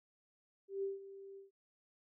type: tone with ADSR envelope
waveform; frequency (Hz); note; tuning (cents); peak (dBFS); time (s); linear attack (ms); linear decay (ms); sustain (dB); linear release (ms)
sine; 392; G4; 0; -34; 0.68-1.51; 150; 160; -15; 140
effects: none